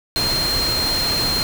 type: tone in noise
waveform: sine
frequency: 4189 Hz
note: C8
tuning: 1 cent sharp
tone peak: -19 dBFS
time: 0.16-1.43 s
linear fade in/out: 0 ms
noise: pink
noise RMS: -24 dBFS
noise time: 0.16-1.43 s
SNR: +2 dB
effects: none